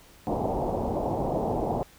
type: low-pass noise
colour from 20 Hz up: white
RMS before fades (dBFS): -28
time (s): 0.27-1.83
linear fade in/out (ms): 0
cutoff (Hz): 860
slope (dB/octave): 48
effects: pink hiss -54 dBFS RMS until 1.98 s